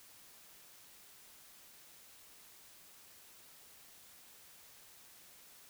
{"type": "silence", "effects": ["white hiss -59 dBFS RMS until 5.69 s"]}